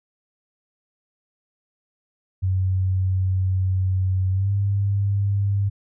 sine tone with pitch glide, 93.8 to 99.95 Hz, F#2 to G2, +24 to +34 cents, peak -18 dBFS, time 2.42-5.7 s, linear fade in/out 20 ms, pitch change +110 cents, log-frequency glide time 4.31-4.51 s, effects none

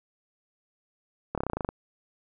slowing click train, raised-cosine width 1 ms, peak -15 dBFS, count 11, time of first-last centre 1.35-1.69 s, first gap 27 ms, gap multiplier 1.05, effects none

